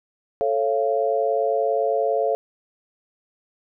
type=chord; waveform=sine; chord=A augmented; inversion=none; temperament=just; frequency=440 / 550 / 687.5 Hz; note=A4 / C#5 / E#5; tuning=0 / -14 / -27 cents; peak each=-23 dBFS; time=0.41-2.35 s; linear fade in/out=0 ms; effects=none